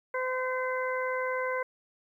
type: harmonic tone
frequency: 512 Hz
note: C5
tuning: 38 cents flat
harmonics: 1 / 2 / 3 / 4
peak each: -31 / -34 / -36 / -37 dBFS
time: 0.14-1.63 s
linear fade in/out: 5 ms
effects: 11-bit